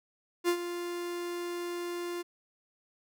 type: tone with ADSR envelope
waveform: 45% pulse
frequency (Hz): 349.2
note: F4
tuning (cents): 0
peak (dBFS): -23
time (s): 0.44-2.23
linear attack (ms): 44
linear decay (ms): 80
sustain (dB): -11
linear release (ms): 21
effects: none